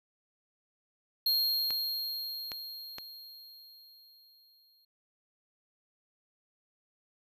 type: tone with exponential decay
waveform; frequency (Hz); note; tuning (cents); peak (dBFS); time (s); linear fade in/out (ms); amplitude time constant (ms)
square; 4237; C8; +21; -25; 1.26-4.85; 5; 780
type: clicks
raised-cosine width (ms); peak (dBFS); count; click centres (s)
0.2; -22; 3; 1.706 / 2.518 / 2.984
effects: none